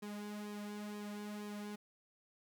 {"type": "tone with flanger", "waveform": "sawtooth", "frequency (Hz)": 207.7, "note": "G#3", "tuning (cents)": 0, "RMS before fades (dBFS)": -45, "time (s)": [0.02, 1.76], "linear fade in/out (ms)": 10, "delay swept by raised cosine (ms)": [1.4, 3.3], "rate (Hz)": 2.1, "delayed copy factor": -0.7, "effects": ["11-bit"]}